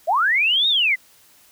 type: linear two-way sweep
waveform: sine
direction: up then down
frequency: 579 to 3784 to 1944 Hz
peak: -15 dBFS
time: 0.07-0.96 s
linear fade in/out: 20 ms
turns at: 0.68 s
effects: white hiss -53 dBFS RMS until 1.51 s